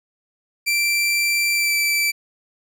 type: tone with pitch glide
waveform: sawtooth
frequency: 2349 to 2326 Hz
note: D7 to D7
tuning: 0 to -17 cents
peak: -14 dBFS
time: 0.66-2.12 s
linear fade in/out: 20 ms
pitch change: -17 cents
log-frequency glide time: 1.53-1.73 s
effects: none